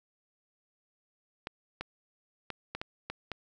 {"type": "clicks", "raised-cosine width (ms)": 0.3, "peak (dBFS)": -20, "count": 7, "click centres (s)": [1.471, 1.81, 2.503, 2.75, 2.815, 3.1, 3.317], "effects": []}